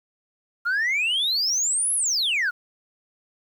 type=exponential two-way sweep; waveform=sine; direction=up then down; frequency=1371 to 11270 to 1371 Hz; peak=-18 dBFS; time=0.65-2.51 s; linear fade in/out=20 ms; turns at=1.94 s; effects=tanh soft clip ceiling -19 dBFS + 9-bit